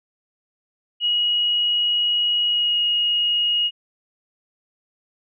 sine tone with pitch glide, 2900 to 2878 Hz, F#7 to F#7, -35 to -49 cents, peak -17 dBFS, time 1-3.71 s, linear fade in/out 50 ms, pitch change -14 cents, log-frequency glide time 2.48-2.8 s, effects none

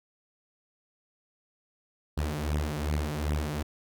sawtooth beating tone pair, 73.42 / 76.02 Hz, D2 / D#2, 0 / -40 cents, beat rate 2.6 Hz, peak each -27 dBFS, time 2.17-3.63 s, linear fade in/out 10 ms, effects none

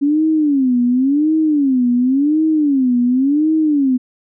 sine tone with vibrato, 277.2 Hz, C#4, in tune, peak -11 dBFS, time 0.01-3.98 s, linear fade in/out 20 ms, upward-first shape sine, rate 0.92 Hz, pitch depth 230 cents each way, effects none

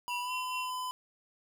square tone with pitch glide, 977 to 1009.7 Hz, B5 to B5, -19 to +38 cents, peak -35 dBFS, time 0.08-0.91 s, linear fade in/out 0 ms, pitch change +57 cents, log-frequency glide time 0.2-0.32 s
sine tone with tremolo, 2734 Hz, F7, 37 cents flat, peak -35 dBFS, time 0.09-0.71 s, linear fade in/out 20 ms, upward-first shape sine, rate 4.6 Hz, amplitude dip 80%
effects none

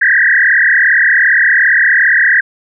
sine tone with frequency modulation, 1765 Hz, A6, 5 cents sharp, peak -6 dBFS, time 0.01-2.41 s, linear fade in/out 10 ms, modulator 37.4 Hz, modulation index 5.3, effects none

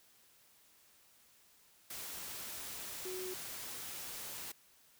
sine tone in noise, 370 Hz, F#4, in tune, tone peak -41 dBFS, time 3.05-3.34 s, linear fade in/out 5 ms, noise white, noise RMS -45 dBFS, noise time 1.9-4.52 s, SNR +1 dB, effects white hiss -66 dBFS RMS until 4.99 s

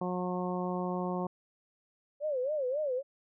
harmonic tone, 180.7 Hz, F#3, 41 cents flat, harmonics 1 / 2 / 3 / 4 / 5 / 6, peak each -34 / -37 / -39 / -40 / -41 / -42 dBFS, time 0.01-1.27 s, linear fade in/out 5 ms
sine tone with vibrato, 554.4 Hz, C#5, in tune, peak -29 dBFS, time 2.2-3.03 s, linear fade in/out 50 ms, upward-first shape sine, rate 3.7 Hz, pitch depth 190 cents each way
effects none

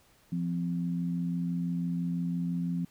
sine tone pair together, 172.53 / 258.5 Hz, F3 / C4, -21 / -21 cents, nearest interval perfect fifth, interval 700 cents, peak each -29 / -36 dBFS, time 0.32-2.85 s, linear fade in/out 5 ms, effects pink hiss -63 dBFS RMS until 2.9 s

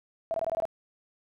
sine tone bursts, 659.3 Hz, E5, in tune, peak -26 dBFS, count 7, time 0.31-0.653 s, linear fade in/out 0 ms, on 31 ms, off 21 ms, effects none

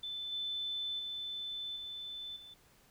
sine tone with level steps, 3520 Hz, A7, in tune, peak -38 / -35 / -38 / -41 / -50 dBFS, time 0.03-2.54 s, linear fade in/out 5 ms, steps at 0.32 / 0.99 / 1.76 / 2.36 s, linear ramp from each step 5 ms, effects pink hiss -65 dBFS RMS until 2.9 s

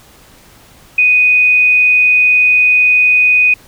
sine tone, 2489 Hz, D#7, in tune, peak -6 dBFS, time 0.98-3.54 s, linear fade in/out 5 ms, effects pink hiss -43 dBFS RMS until 3.67 s

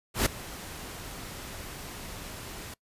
pink noise with ADSR envelope, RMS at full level -23 dBFS, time 0.14-2.74 s, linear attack 120 ms, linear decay 7 ms, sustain -18 dB, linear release 4 ms, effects noise-tail reverb RT60 0.1 s tail -23 dB re dry + resampled to 32000 Hz

